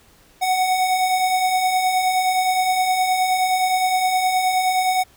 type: beating tone pair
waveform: square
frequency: 735 / 744.6 Hz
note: F#5 / F#5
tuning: -12 / +11 cents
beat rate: 9.6 Hz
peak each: -27 / -18 dBFS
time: 0.41-5.04 s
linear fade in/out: 20 ms
effects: pink hiss -53 dBFS RMS until 5.16 s